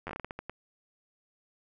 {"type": "slowing click train", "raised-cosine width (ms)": 0.5, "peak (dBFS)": -22, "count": 11, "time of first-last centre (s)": [0.07, 0.496], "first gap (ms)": 10, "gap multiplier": 1.3, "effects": []}